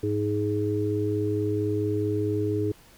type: harmonic tone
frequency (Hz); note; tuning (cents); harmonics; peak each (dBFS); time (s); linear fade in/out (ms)
104.4; G#2; +10; 1 / 3 / 4; -28 / -28 / -27; 0.03-2.72; 5
effects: pink hiss -54 dBFS RMS until 2.97 s